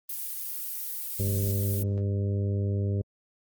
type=noise; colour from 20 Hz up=violet; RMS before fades=-34 dBFS; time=0.09-1.83 s; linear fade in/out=5 ms
type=harmonic tone; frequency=100 Hz; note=G2; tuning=35 cents sharp; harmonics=1 / 2 / 3 / 4 / 5 / 6; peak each=-25 / -35 / -41 / -37 / -42 / -46 dBFS; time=1.19-3.02 s; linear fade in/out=10 ms
effects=Opus 24 kbps